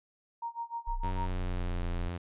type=tone with tremolo; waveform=sine; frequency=932.3 Hz; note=A#5; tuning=in tune; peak=-32 dBFS; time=0.42-1.31 s; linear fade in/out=5 ms; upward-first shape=sine; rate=6.6 Hz; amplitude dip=95%
type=tone; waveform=sine; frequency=30.87 Hz; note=B0; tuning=in tune; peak=-31 dBFS; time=0.87-2.09 s; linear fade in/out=10 ms
type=tone with pitch glide; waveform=sawtooth; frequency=92.5 to 87.31 Hz; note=F#2 to F2; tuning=0 to 0 cents; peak=-31 dBFS; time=1.03-2.18 s; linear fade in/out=10 ms; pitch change=-100 cents; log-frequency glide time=1.16-1.89 s
effects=resampled to 8000 Hz

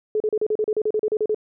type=tone bursts; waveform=sine; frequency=428.5 Hz; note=A4; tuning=46 cents flat; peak=-18 dBFS; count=14; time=0.15-1.346 s; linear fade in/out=2 ms; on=52 ms; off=36 ms; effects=none

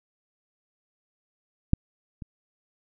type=clicks; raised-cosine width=5 ms; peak=-6 / -25 dBFS; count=2; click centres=1.734 / 2.222 s; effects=none

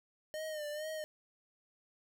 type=tone with vibrato; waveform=square; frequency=610 Hz; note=D#5; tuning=34 cents flat; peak=-39 dBFS; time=0.34-1.04 s; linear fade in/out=0 ms; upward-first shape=sine; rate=2.2 Hz; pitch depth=58 cents each way; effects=none

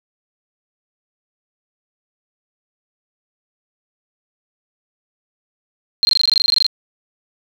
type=tone bursts; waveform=sine; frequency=4186 Hz; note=C8; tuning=in tune; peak=-10 dBFS; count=16; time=6.03-6.665 s; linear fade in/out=0 ms; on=20 ms; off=21 ms; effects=none

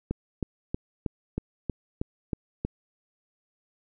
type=click train; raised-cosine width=3 ms; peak=-15 dBFS; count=9; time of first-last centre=0.11-2.65 s; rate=3.15 Hz; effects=none

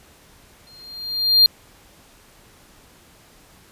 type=tone with exponential growth; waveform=triangle; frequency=4200 Hz; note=C8; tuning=6 cents sharp; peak=-6 dBFS; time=0.67-1.46 s; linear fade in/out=1 ms; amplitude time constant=170 ms; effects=pink hiss -51 dBFS RMS until 3.71 s + resampled to 32000 Hz

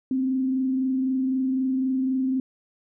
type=tone with frequency modulation; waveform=sine; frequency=261.6 Hz; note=C4; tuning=in tune; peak=-21 dBFS; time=0.11-2.4 s; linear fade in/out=2 ms; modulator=23.9 Hz; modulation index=0.25; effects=none

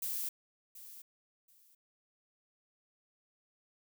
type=noise with echo; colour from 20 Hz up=violet; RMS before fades=-37 dBFS; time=0.02-0.29 s; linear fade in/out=5 ms; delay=730 ms; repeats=2; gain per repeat=-14 dB; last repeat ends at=1.75 s; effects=none

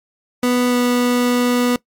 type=tone with pitch glide; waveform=30% pulse; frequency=246.9 to 245.2 Hz; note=B3 to B3; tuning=0 to -12 cents; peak=-11 dBFS; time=0.43-1.76 s; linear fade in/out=2 ms; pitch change=-12 cents; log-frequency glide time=0.69-0.75 s; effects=noise-tail reverb RT60 0.1 s tail -20 dB re dry + MP3 96 kbps

